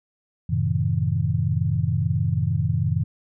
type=chord; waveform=sine; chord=F# diminished seventh; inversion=none; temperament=just; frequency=92.5 / 111 / 133.2 / 159.84 Hz; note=F#2 / A2 / C3 / Eb3; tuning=0 / +16 / +31 / +47 cents; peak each=-25 dBFS; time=0.49-3.04 s; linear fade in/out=10 ms; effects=none